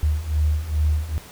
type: beating tone pair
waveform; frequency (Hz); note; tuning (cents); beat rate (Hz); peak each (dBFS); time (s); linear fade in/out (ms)
sine; 74.6 / 77; D2 / D#2; +28 / -17; 2.4; -23 / -20; 0.03-1.18; 0
effects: pink hiss -43 dBFS RMS until 1.31 s